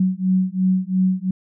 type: beating tone pair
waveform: sine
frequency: 185 / 187.9 Hz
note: F#3 / F#3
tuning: 0 / +27 cents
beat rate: 2.9 Hz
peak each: -19 dBFS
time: 0-1.31 s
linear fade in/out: 5 ms
effects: none